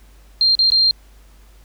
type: tone with dropouts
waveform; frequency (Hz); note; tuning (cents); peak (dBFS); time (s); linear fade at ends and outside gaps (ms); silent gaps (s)
sine; 4186; C8; 0; -11; 0.41-0.91; 1; 0.552-0.59 / 0.702-0.719
effects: added 50 Hz sine -44 dBFS peak until 1.64 s + pink hiss -54 dBFS RMS until 1.64 s